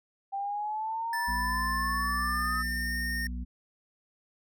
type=exponential sweep; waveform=sine; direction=up; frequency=784 to 1277 Hz; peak=-30 dBFS; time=0.32-2.63 s; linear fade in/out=20 ms
type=tone with pitch glide; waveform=square; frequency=1760 to 1833.7 Hz; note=A6 to A#6; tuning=0 to -29 cents; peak=-32 dBFS; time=1.13-3.27 s; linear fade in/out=2 ms; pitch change=+71 cents; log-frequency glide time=2.18-2.98 s
type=harmonic tone; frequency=60.6 Hz; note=B1; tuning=32 cents flat; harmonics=1 / 3 / 4; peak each=-33 / -43 / -42 dBFS; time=1.27-3.45 s; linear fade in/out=20 ms
effects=none